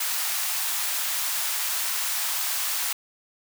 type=high-pass noise; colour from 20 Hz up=white; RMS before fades=-27 dBFS; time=0-2.93 s; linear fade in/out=5 ms; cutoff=750 Hz; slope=24 dB/octave; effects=none